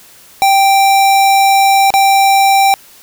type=tone with dropouts; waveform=square; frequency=784 Hz; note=G5; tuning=in tune; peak=-7 dBFS; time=0.42-2.74 s; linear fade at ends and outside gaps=0 ms; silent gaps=1.904-1.939 s; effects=white hiss -41 dBFS RMS until 3.02 s